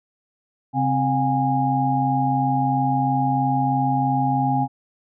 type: tone cluster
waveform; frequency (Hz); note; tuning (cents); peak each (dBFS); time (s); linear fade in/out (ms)
sine; 136.1 / 262.5 / 718 / 821; C#3 / C4 / F5 / G#5; -31 / +6 / +48 / -20; -23 / -23 / -28 / -21; 0.73-4.68; 50
effects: none